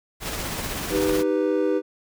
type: noise with tremolo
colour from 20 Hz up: pink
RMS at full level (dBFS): -28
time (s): 0.2-1.24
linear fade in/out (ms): 50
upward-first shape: triangle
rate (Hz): 16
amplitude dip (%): 35
type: chord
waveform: triangle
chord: Eb augmented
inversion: none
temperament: equal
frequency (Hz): 311.1 / 392 / 493.9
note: Eb4 / G4 / B4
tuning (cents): 0 / 0 / 0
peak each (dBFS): -22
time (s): 0.9-1.82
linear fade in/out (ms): 50
effects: none